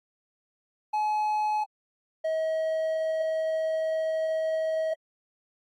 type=tone pair in turn; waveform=triangle; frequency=850 / 638 Hz; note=G#5 / D#5; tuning=+40 / +43 cents; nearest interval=perfect fourth; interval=497 cents; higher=first; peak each=-22 / -23 dBFS; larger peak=first; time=0.93-1.64 / 2.24-4.94 s; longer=second; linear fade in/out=10 ms; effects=AAC 48 kbps